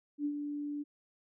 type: tone with ADSR envelope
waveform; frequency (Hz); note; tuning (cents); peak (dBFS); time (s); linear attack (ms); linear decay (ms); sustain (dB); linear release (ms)
sine; 291.7; D4; -12; -29; 0.18-0.84; 72; 69; -6; 24
effects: none